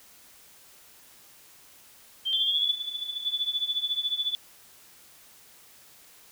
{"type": "tone with pitch glide", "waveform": "sine", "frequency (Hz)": [3159, 3465], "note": ["G7", "A7"], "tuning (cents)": [13, -27], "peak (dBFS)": -25, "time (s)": [2.25, 3.25], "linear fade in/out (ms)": 20, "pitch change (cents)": 160, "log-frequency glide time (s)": [2.39, 2.73]}
{"type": "tone with tremolo", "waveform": "sine", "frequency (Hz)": 3465, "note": "A7", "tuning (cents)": -27, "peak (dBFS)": -22, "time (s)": [2.33, 4.35], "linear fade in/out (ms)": 0, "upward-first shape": "triangle", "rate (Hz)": 14, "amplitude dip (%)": 90}
{"effects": ["white hiss -54 dBFS RMS until 6.31 s"]}